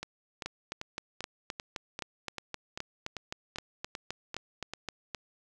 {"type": "two click trains", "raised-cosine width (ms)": 0.2, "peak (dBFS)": [-20, -18], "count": [13, 19], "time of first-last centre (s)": [[0.03, 4.736], [0.46, 5.147]], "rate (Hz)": [2.55, 3.84], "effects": []}